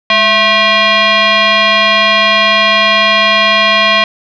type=tone with frequency modulation; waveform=sine; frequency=664 Hz; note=E5; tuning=12 cents sharp; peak=-6 dBFS; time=0.1-4.04 s; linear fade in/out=2 ms; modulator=870 Hz; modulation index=3.5; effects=none